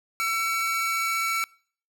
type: tone pair together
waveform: 45% pulse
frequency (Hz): 1342.6 / 2258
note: E6 / C#7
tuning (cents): +31 / +31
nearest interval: major sixth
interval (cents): 900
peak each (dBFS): -27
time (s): 0.2-1.44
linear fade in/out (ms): 0
effects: noise-tail reverb RT60 0.5 s tail -25 dB re dry